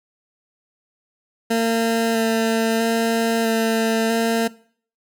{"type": "tone with vibrato", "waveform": "20% pulse", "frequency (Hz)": 226.5, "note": "A#3", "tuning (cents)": -50, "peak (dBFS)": -12, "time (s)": [1.5, 4.48], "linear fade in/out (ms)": 10, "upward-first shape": "square", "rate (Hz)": 0.77, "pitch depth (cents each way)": 12, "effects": ["noise-tail reverb RT60 0.5 s tail -20 dB re dry"]}